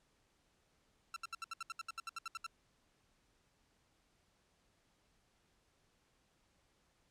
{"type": "tone bursts", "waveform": "sawtooth", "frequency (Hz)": 1348, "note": "E6", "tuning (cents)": 38, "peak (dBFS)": -37, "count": 15, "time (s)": [1.14, 2.465], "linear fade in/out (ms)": 2, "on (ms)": 23, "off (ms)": 70, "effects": ["pink hiss -75 dBFS RMS until 7.1 s", "low-pass 9000 Hz 12 dB/octave"]}